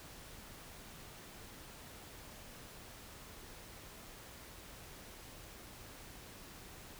silence, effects pink hiss -53 dBFS RMS until 6.99 s

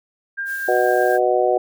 sine tone with tremolo, 1599 Hz, G6, 34 cents sharp, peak -22 dBFS, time 0.37-1.18 s, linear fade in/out 20 ms, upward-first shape sine, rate 8.1 Hz, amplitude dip 25%
blue noise, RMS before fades -39 dBFS, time 0.45-1.2 s, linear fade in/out 50 ms
harmonic tone, 123.47 Hz, B2, in tune, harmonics 3 / 4 / 5 / 6, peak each -20 / -20 / -20 / -20 dBFS, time 0.68-1.58 s, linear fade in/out 5 ms
effects none

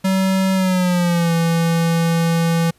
square tone with pitch glide, 190.4 to 166.71 Hz, F#3 to E3, +50 to +20 cents, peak -15 dBFS, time 0.04-2.71 s, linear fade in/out 10 ms, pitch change -230 cents, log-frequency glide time 0.54-1.33 s, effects pink hiss -56 dBFS RMS until 2.78 s + resampled to 32000 Hz

